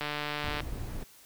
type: click train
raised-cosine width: 0.3 ms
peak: -17 dBFS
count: 89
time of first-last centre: 0.01-0.605 s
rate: 148 Hz
type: noise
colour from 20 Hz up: brown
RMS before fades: -37 dBFS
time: 0.43-1.04 s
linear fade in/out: 10 ms
effects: white hiss -56 dBFS RMS until 1.25 s